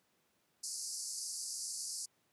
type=band-pass noise; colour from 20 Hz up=pink; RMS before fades=-42 dBFS; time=0.63-2.06 s; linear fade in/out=10 ms; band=4600 to 11000 Hz; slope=96 dB/octave; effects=pink hiss -75 dBFS RMS until 2.32 s + high-pass 150 Hz 12 dB/octave